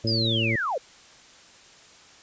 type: harmonic tone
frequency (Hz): 112.9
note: A2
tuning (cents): +45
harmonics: 1 / 2 / 3 / 4 / 5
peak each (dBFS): -26 / -30 / -31 / -36 / -35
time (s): 0.04-0.56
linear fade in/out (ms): 5
type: linear sweep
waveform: sine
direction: down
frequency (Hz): 5100 to 448.3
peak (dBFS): -24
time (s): 0.07-0.78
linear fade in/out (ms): 5
effects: white hiss -51 dBFS RMS until 2.22 s + resampled to 16000 Hz